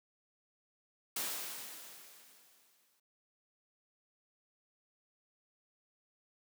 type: noise with exponential decay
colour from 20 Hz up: white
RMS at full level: -36 dBFS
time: 1.16-3 s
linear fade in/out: 5 ms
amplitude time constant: 400 ms
effects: high-pass 200 Hz 12 dB/octave